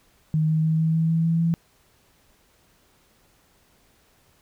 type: tone with pitch steps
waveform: sine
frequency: 156.2 / 157.65 / 159.11 / 160.59 / 162.08 / 163.59 / 165.11 / 166.64 Hz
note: D#3 / D#3 / D#3 / E3 / E3 / E3 / E3 / E3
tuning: +7 / +23 / +39 / -45 / -29 / -13 / +3 / +19 cents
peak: -18 dBFS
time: 0.34-1.54 s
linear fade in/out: 0 ms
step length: 150 ms
effects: pink hiss -61 dBFS RMS until 4.41 s